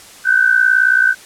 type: tone pair together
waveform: sine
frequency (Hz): 1496.3 / 1555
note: F#6 / G6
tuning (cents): +19 / -14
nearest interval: minor second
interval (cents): 67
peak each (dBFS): -12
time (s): 0.24-1.15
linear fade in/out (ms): 50
effects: white hiss -39 dBFS RMS until 1.25 s + low-pass 10000 Hz 12 dB/octave